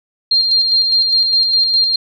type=tone with tremolo; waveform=sine; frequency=4196 Hz; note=C8; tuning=4 cents sharp; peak=-9 dBFS; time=0.31-1.96 s; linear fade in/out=5 ms; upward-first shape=square; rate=4.9 Hz; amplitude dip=35%; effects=none